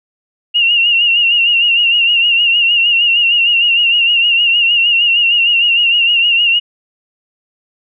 sine tone with vibrato, 2802 Hz, F7, 5 cents sharp, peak -8 dBFS, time 0.54-6.6 s, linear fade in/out 20 ms, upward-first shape sine, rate 6.5 Hz, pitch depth 58 cents each way, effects none

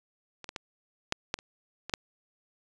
clicks, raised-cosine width 0.2 ms, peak -25 / -21 / -18 / -9 / -11 / -28 / -20 / -9 dBFS, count 8, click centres 0.443 / 0.491 / 0.562 / 1.124 / 1.341 / 1.389 / 1.896 / 1.938 s, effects resampled to 22050 Hz

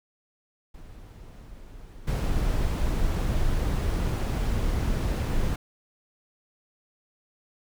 brown noise with level steps, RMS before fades -44 / -25 dBFS, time 0.74-5.56 s, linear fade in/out 5 ms, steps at 2.07 s, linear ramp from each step 10 ms, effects none

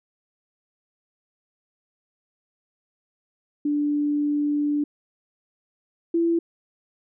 sine tone pair in turn, 293.1 / 335.8 Hz, D4 / E4, -3 / +32 cents, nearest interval major second, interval 235 cents, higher second, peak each -20 / -18 dBFS, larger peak second, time 3.65-4.84 / 6.14-6.39 s, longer first, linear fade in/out 5 ms, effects none

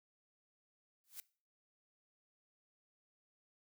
blue noise with exponential growth, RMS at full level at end -44 dBFS, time 1.04-1.2 s, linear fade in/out 0 ms, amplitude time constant 34 ms, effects noise-tail reverb RT60 0.4 s tail -21 dB re dry

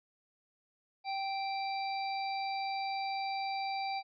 harmonic tone, 782 Hz, G5, 4 cents flat, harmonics 1 / 3 / 5 / 6, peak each -34 / -42 / -49 / -45 dBFS, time 1.04-4.03 s, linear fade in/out 50 ms, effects none

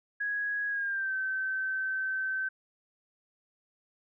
sine tone with pitch glide, 1661.2 to 1541 Hz, G#6 to G6, 0 to -30 cents, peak -29 dBFS, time 0.2-2.49 s, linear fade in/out 10 ms, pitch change -130 cents, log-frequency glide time 0.68-1.14 s, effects none

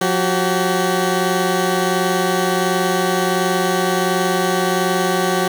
15% pulse tone pair together, 180 / 381.4 Hz, F#3 / G4, -47 / -47 cents, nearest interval octave + minor second, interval 1300 cents, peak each -12 dBFS, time 0.01-5.48 s, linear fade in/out 5 ms, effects none

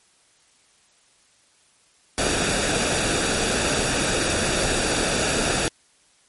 pink noise with comb filter, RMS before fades -22 dBFS, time 2.18-5.68 s, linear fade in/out 0 ms, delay 0.96 ms, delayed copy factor -0.55, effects white hiss -59 dBFS RMS until 6.28 s + MP3 48 kbps

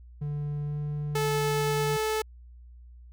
triangle tone with pitch glide, 146.83 to 147.94 Hz, D3 to D3, 0 to +13 cents, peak -27 dBFS, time 0.21-1.97 s, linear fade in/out 10 ms, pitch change +13 cents, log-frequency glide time 0.65-0.76 s
sawtooth tone, 434.7 Hz, A4, 21 cents flat, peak -22 dBFS, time 1.15-2.22 s, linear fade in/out 5 ms
effects added 60 Hz sine -46 dBFS peak until 3.12 s

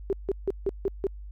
sine tone bursts, 392 Hz, G4, in tune, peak -22 dBFS, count 6, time 0.1-1.068 s, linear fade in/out 0 ms, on 28 ms, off 160 ms, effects added 50 Hz sine -38 dBFS peak until 1.31 s

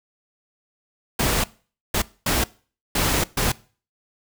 pink noise bursts at uneven times, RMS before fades -21 dBFS, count 5, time 1.19-1.44 / 1.94-2.02 / 2.26-2.44 / 2.95-3.24 / 3.37-3.52 s, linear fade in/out 5 ms, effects noise-tail reverb RT60 0.4 s tail -21 dB re dry

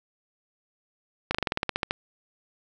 slowing click train, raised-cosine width 0.3 ms, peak -9 dBFS, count 12, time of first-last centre 1.31-1.909 s, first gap 36 ms, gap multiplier 1.08, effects none

